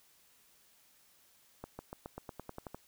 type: accelerating click train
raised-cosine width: 1 ms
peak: -28 dBFS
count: 11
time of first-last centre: 1.64-2.746 s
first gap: 150 ms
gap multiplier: 0.93
effects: white hiss -66 dBFS RMS until 2.87 s